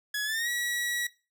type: tone with pitch glide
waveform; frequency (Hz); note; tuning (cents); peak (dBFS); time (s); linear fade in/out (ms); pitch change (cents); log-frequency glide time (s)
sawtooth; 1687 to 1926.7; G#6 to B6; +27 to -43; -25; 0.14-1.07; 5; +230; 0.24-0.49
effects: noise-tail reverb RT60 0.3 s tail -18 dB re dry